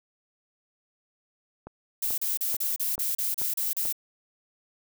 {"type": "click train", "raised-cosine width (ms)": 1, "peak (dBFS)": -26, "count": 6, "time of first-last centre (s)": [1.67, 3.853], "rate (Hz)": 2.29}
{"type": "noise bursts", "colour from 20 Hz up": "violet", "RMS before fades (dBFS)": -28, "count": 10, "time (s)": [2.02, 3.926], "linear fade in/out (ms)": 5, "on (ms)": 160, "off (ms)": 34}
{"effects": []}